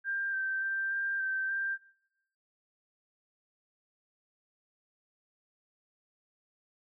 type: tone with pitch steps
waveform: sine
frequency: 1591 / 1558 / 1575 / 1588 / 1555 / 1582 Hz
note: G6 / G6 / G6 / G6 / G6 / G6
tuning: +25 / -11 / +8 / +22 / -14 / +15 cents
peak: -30 dBFS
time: 0.04-1.78 s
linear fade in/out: 50 ms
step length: 290 ms
effects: noise-tail reverb RT60 0.8 s tail -21 dB re dry